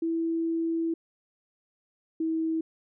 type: tone pair in turn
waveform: sine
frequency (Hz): 329.6 / 322.6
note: E4 / E4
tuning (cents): 0 / -37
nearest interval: unison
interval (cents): 37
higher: first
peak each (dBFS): -25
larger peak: neither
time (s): 0.02-0.94 / 2.2-2.61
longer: first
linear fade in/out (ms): 5
effects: none